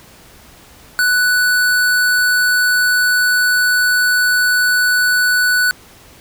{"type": "tone", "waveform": "square", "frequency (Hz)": 1485, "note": "F#6", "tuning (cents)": 6, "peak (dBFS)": -12, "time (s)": [0.99, 5.71], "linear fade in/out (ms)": 0, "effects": ["pink hiss -43 dBFS RMS until 6.2 s"]}